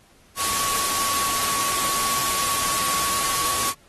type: tone in noise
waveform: sine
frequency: 1120 Hz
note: C#6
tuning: 18 cents sharp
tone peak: -27 dBFS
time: 0.36-3.74 s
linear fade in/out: 50 ms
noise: white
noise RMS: -24 dBFS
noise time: 0.36-3.74 s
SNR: -6 dB
effects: pink hiss -56 dBFS RMS until 3.88 s + AAC 32 kbps